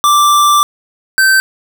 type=tone pair in turn; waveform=square; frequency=1174.7 / 1549.1 Hz; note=D6 / G6; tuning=0 / -21 cents; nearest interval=perfect fourth; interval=479 cents; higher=second; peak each=-7 / -7 dBFS; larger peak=neither; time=0.04-0.63 / 1.18-1.4 s; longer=first; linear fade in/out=0 ms; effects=none